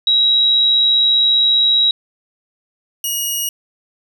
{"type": "tone pair in turn", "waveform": ["sine", "10% pulse"], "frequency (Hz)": [3855, 2888], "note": ["B7", "F#7"], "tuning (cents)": [-43, -43], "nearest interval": "perfect fourth", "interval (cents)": 500, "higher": "first", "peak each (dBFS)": -10, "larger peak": "neither", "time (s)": [[0.07, 1.91], [3.04, 3.49]], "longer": "first", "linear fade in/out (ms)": 2, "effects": []}